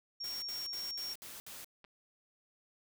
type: tone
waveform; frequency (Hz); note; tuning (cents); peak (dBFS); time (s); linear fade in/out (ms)
sine; 5540; F8; -15; -38; 0.2-1.14; 10
type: noise bursts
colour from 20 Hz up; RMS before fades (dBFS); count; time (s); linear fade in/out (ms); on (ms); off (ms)
white; -48; 6; 0.24-1.645; 0; 180; 65
type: clicks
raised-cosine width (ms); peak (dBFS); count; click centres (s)
0.3; -39; 2; 1.843 / 1.848
effects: none